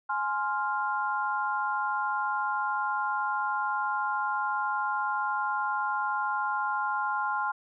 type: chord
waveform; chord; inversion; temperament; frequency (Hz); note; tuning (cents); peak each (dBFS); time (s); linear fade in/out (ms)
sine; F minor; first; just; 838.1 / 1047.7 / 1396.9; Ab5 / C6 / F6; +16 / +2 / 0; -31; 0.09-7.52; 10
effects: none